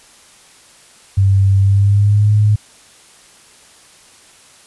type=tone with pitch glide; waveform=sine; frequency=97.6 to 105.21 Hz; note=G2 to G#2; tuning=-7 to +23 cents; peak=-8 dBFS; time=1.17-2.56 s; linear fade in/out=10 ms; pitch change=+130 cents; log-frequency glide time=1.59-2.32 s; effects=white hiss -45 dBFS RMS until 4.66 s + resampled to 24000 Hz